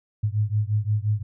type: beating tone pair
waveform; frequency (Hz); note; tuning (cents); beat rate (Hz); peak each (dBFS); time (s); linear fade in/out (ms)
sine; 103.4 / 109.1; G#2 / A2; -7 / -14; 5.7; -23 / -24; 0.23-1.23; 10
effects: none